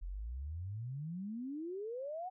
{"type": "exponential sweep", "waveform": "sine", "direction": "up", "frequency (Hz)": [41.2, 763], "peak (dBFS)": -39, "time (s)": [0.01, 2.3], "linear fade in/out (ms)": 20, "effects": []}